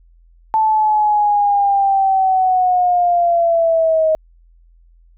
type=linear sweep; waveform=sine; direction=down; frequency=880 to 628 Hz; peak=-11 dBFS; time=0.54-4.15 s; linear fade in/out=0 ms; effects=added 42 Hz sine -46 dBFS peak until 5.17 s